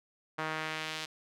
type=tone with band-pass filter sweep; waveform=sawtooth; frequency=157 Hz; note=D#3; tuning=16 cents sharp; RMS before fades=-37 dBFS; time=0.38-1.06 s; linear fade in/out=10 ms; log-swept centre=1300 to 3900 Hz; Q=1.1; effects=none